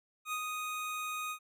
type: tone with ADSR envelope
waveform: 25% pulse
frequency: 1244.5 Hz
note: D#6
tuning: in tune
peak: -29 dBFS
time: 0.25-1.39 s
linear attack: 75 ms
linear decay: 66 ms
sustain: -3 dB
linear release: 78 ms
effects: none